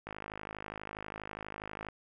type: click train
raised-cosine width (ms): 0.5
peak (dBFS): -25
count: 96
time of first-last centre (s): 0.07-1.886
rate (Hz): 52.3
effects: none